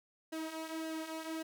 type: tone with flanger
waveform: sawtooth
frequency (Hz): 320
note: D#4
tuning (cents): +49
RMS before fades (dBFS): -41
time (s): 0.32-1.43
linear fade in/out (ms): 10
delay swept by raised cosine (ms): 0.86 to 3.76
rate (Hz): 1.8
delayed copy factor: -0.6
effects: none